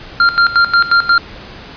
square tone with tremolo, 1390 Hz, F6, 9 cents flat, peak -7 dBFS, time 0.2-1.18 s, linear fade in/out 2 ms, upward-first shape square, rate 5.6 Hz, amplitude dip 80%, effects pink hiss -33 dBFS RMS until 1.76 s + resampled to 11025 Hz

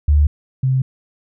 sine tone pair in turn, 73.6 / 131.14 Hz, D2 / C3, +4 / +4 cents, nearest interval minor seventh, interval 1000 cents, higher second, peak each -9 / -13 dBFS, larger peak first, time 0.08-0.27 / 0.63-0.82 s, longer neither, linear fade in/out 5 ms, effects none

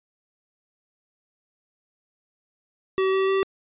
square tone with pitch steps, 381.3 / 384.2 / 387.1 Hz, G4 / G4 / G4, -48 / -35 / -22 cents, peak -20 dBFS, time 2.98-3.43 s, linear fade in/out 0 ms, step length 150 ms, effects resampled to 8000 Hz

